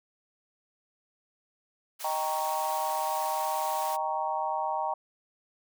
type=high-pass noise; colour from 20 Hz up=white; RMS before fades=-40 dBFS; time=1.99-3.97 s; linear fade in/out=20 ms; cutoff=710 Hz; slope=12 dB/octave
type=chord; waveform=sine; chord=Eb dominant seventh; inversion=none; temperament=equal; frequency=622.3 / 784 / 932.3 / 1108.7 Hz; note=Eb5 / G5 / Bb5 / Db6; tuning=0 / 0 / 0 / 0 cents; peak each=-35 / -32 / -31 / -37 dBFS; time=2.04-4.94 s; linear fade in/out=5 ms
effects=none

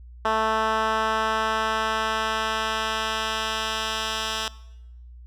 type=tone with band-pass filter sweep; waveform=10% pulse; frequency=220 Hz; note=A3; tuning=in tune; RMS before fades=-25 dBFS; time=0.25-4.48 s; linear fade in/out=2 ms; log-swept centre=1100 to 3700 Hz; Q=0.92; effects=noise-tail reverb RT60 0.9 s tail -21 dB re dry + added 60 Hz sine -41 dBFS peak until 5.26 s

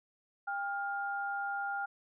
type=tone pair together; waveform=sine; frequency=800 / 1407.4 Hz; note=G5 / F6; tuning=+35 / +13 cents; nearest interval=minor seventh; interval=978 cents; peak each=-36 / -36 dBFS; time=0.47-1.86 s; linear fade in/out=10 ms; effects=none

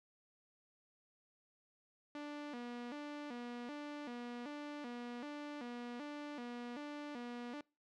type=tone with vibrato; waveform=sawtooth; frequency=266.2 Hz; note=C4; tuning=30 cents sharp; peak=-40 dBFS; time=2.15-7.61 s; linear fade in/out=2 ms; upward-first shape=square; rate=1.3 Hz; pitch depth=170 cents each way; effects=noise-tail reverb RT60 0.3 s tail -25 dB re dry + low-pass 4000 Hz 12 dB/octave

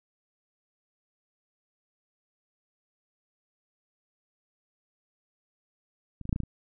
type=clicks; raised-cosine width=5 ms; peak=-28 / -26 / -18 / -12 / -19 / -16 / -27 dBFS; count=7; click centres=6.213 / 6.254 / 6.293 / 6.328 / 6.361 / 6.403 / 6.435 s; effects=none

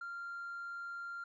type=tone; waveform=triangle; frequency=1389 Hz; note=F6; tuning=10 cents flat; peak=-38 dBFS; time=0.01-1.24 s; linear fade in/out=5 ms; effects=tanh soft clip ceiling -37 dBFS + resampled to 16000 Hz

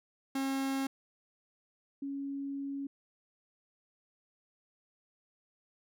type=tone pair in turn; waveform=45% pulse / sine; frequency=270 / 277.8 Hz; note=C#4 / C#4; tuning=-45 / +4 cents; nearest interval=unison; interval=49 cents; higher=second; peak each=-31 / -35 dBFS; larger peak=first; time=0.35-0.87 / 2.02-2.87 s; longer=second; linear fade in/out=5 ms; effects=none

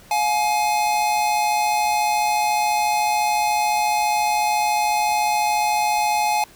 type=tone pair together; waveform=square; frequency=708.9 / 843 Hz; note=F5 / G#5; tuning=+26 / +26 cents; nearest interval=minor third; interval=300 cents; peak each=-26 / -19 dBFS; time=0.11-6.44 s; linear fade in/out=2 ms; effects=pink hiss -48 dBFS RMS until 6.55 s

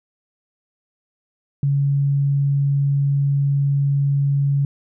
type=tone; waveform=sine; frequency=140.4 Hz; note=C#3; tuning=22 cents sharp; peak=-15 dBFS; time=1.63-4.65 s; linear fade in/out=2 ms; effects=none

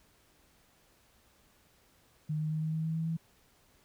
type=tone with pitch steps; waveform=sine; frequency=153.3 / 154.72 / 156.16 / 157.61 / 159.07 / 160.55 / 162.04 / 163.55 Hz; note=D#3 / D#3 / D#3 / D#3 / D#3 / E3 / E3 / E3; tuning=-25 / -9 / +7 / +23 / +39 / -45 / -29 / -13 cents; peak=-30 dBFS; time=2.29-3.17 s; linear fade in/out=10 ms; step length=110 ms; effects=pink hiss -66 dBFS RMS until 3.84 s

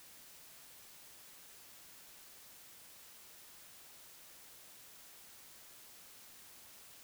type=silence; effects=white hiss -57 dBFS RMS until 7.03 s

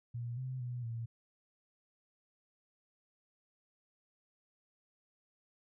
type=tone with pitch steps; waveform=sine; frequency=119.1 / 129.3 / 122.8 / 115.5 Hz; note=A#2 / C3 / B2 / A#2; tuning=+38 / -20 / -9 / -16 cents; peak=-37 dBFS; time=0.14-1.06 s; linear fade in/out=10 ms; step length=230 ms; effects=none

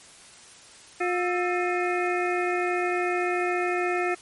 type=harmonic tone with a mistuned harmonic; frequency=356.5 Hz; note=F4; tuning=36 cents sharp; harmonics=1 / 2 / 4 / 5 / 6 / 7; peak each=-26 / -29 / -32 / -33 / -34 / -34 dBFS; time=1-4.15 s; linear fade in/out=10 ms; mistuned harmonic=4; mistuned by=-130 cents; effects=white hiss -49 dBFS RMS until 4.21 s + MP3 48 kbps

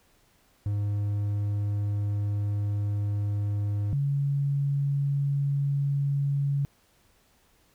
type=tone pair in turn; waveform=triangle / sine; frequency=102.6 / 140.65 Hz; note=G#2 / C#3; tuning=-21 / +26 cents; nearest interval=perfect fourth; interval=547 cents; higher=second; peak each=-23 dBFS; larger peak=neither; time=0.66-3.93 / 3.93-6.65 s; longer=first; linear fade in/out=0 ms; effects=pink hiss -64 dBFS RMS until 7.74 s

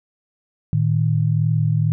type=tone pair together; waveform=sine; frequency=111.94 / 154 Hz; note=A2 / D#3; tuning=+30 / -17 cents; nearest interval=tritone; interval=553 cents; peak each=-18 / -18 dBFS; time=0.73-1.92 s; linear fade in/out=0 ms; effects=none

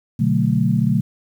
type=chord; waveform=sine; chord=B minor seventh; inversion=none; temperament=equal; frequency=123.47 / 146.83 / 185 / 220 Hz; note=B2 / D3 / F#3 / A3; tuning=0 / 0 / 0 / 0 cents; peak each=-20 dBFS; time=0.19-1.01 s; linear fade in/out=10 ms; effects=8-bit

